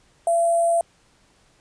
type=tone with sample-and-hold; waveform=sine; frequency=678 Hz; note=E5; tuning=49 cents sharp; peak=-16 dBFS; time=0.27-0.81 s; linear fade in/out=2 ms; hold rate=8820 Hz; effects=pink hiss -59 dBFS RMS until 1.6 s + resampled to 22050 Hz